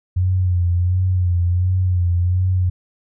sine tone with vibrato, 90 Hz, F#2, 47 cents flat, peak -14 dBFS, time 0.16-2.7 s, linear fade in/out 10 ms, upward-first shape sine, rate 1.4 Hz, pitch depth 53 cents each way, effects none

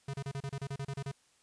square tone bursts, 138.2 Hz, C#3, 5 cents flat, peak -36 dBFS, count 12, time 0.08-1.116 s, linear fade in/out 5 ms, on 57 ms, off 32 ms, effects white hiss -68 dBFS RMS until 1.42 s + resampled to 22050 Hz

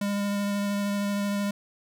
square tone with vibrato, 202.3 Hz, G#3, 45 cents flat, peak -26 dBFS, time 0.01-1.51 s, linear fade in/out 5 ms, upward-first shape sine, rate 13 Hz, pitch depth 10 cents each way, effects none

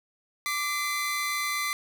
sawtooth tone pair together, 1174.7 / 2041 Hz, D6 / C7, 0 / -44 cents, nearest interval minor seventh, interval 956 cents, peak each -27 / -26 dBFS, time 0.46-1.73 s, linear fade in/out 0 ms, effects none

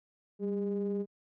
triangle ring-modulated tone, 103.83 Hz, G#2, in tune, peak -25 dBFS, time 0.39-1.06 s, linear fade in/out 50 ms, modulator 301 Hz, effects high-pass 60 Hz 12 dB/octave

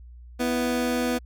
25% pulse tone pair together, 247.1 / 329.6 Hz, B3 / E4, +1 / 0 cents, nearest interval perfect fourth, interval 499 cents, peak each -20 / -27 dBFS, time 0.39-1.19 s, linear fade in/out 20 ms, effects added 60 Hz sine -42 dBFS peak until 1.25 s

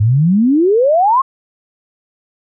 sine exponential sweep, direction up, 100 to 1108.7 Hz, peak -8 dBFS, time 0-1.22 s, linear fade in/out 10 ms, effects none

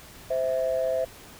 sine tone pair together, 520 / 655.2 Hz, C5 / E5, -11 / -11 cents, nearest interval major third, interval 400 cents, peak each -25 dBFS, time 0.3-1.05 s, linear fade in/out 10 ms, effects tanh soft clip ceiling -17 dBFS + pink hiss -47 dBFS RMS until 1.39 s

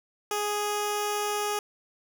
10% pulse tone with notch filter, 415.3 Hz, G#4, in tune, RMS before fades -29 dBFS, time 0.31-1.59 s, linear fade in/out 2 ms, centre 1900 Hz, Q 1.6, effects none

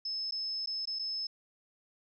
sine tone with dropouts, 5220 Hz, E8, 18 cents flat, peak -33 dBFS, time 0.05-1.27 s, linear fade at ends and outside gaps 5 ms, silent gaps 0.31-0.321 / 0.66-0.672 / 0.855-0.873 / 0.989-0.993 s, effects none

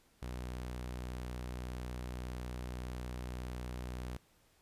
sawtooth tone, 61.74 Hz, B1, in tune, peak -36 dBFS, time 0.22-4.17 s, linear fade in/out 5 ms, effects pink hiss -69 dBFS RMS until 4.61 s + resampled to 32000 Hz

